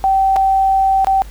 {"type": "tone with dropouts", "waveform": "sine", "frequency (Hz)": 773, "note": "G5", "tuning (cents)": -24, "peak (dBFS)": -10, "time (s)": [0.04, 1.22], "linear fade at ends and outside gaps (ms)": 0, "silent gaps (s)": [[0.361, 0.365], [1.046, 1.07]], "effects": ["added 50 Hz sine -31 dBFS peak until 1.3 s", "pink hiss -43 dBFS RMS until 1.3 s"]}